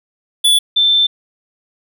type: tone pair in turn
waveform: square / sine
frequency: 3449 / 3550 Hz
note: A7 / A7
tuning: -35 / +15 cents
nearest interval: unison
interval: 50 cents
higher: second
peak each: -9 dBFS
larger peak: neither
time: 0.44-0.59 / 0.76-1.07 s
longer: second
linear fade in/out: 10 ms
effects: none